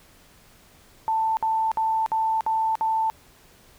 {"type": "tone bursts", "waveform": "sine", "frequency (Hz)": 887, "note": "A5", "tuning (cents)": 14, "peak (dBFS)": -20, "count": 6, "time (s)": [1.08, 3.1], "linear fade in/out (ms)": 0, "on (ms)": 290, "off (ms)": 56, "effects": ["pink hiss -54 dBFS RMS until 3.78 s"]}